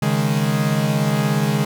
45% pulse chord, C# suspended second, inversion none, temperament equal, 138.59 / 155.56 / 207.7 Hz, C#3 / D#3 / G#3, 0 / 0 / 0 cents, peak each -21 dBFS, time 0.02-1.65 s, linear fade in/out 5 ms, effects none

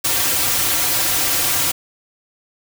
white noise with comb filter, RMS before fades -18 dBFS, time 0.04-1.72 s, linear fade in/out 10 ms, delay 4.7 ms, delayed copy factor -0.9, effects none

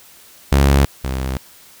sawtooth tone pair in turn, 69.3 / 65.7 Hz, C#2 / C2, 0 / +8 cents, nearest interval minor second, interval 92 cents, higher first, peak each -6 / -16 dBFS, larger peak first, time 0.52-0.85 / 1.04-1.37 s, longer neither, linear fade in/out 0 ms, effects white hiss -45 dBFS RMS until 1.8 s

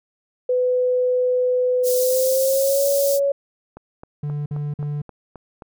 sine tone with pitch glide, 501 to 559.1 Hz, B4 to C#5, +25 to +15 cents, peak -16 dBFS, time 0.49-3.32 s, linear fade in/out 5 ms, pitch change +190 cents, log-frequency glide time 1.94-2.86 s
white high-pass noise, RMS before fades -26 dBFS, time 1.83-3.2 s, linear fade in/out 50 ms, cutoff 4800 Hz, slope 24 dB/octave
click train, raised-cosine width 1 ms, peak -24 dBFS, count 8, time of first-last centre 3.77-5.622 s, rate 3.78 Hz
triangle tone bursts, 146.83 Hz, D3, in tune, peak -21 dBFS, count 3, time 4.23-5.018 s, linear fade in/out 5 ms, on 230 ms, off 49 ms
effects none

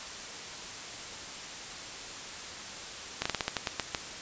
slowing click train, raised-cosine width 0.2 ms, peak -11 dBFS, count 10, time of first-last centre 3.22-3.948 s, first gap 35 ms, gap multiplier 1.2, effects white hiss -41 dBFS RMS until 4.21 s + resampled to 16000 Hz

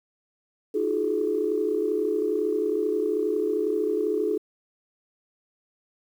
sine tone cluster, 307.6 / 343.4 / 373.1 / 425.7 Hz, D#4 / F4 / F#4 / G#4, -20 / -29 / +14 / +43 cents, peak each -30 / -30 / -30 / -24 dBFS, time 0.74-4.38 s, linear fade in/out 10 ms, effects tanh soft clip ceiling -12 dBFS + 9-bit

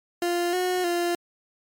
30% pulse tone with pitch steps, 348.4 / 364.2 / 347.2 Hz, F4 / F#4 / F4, -4 / -27 / -10 cents, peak -20 dBFS, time 0.22-1.15 s, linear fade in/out 2 ms, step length 310 ms, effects MP3 96 kbps

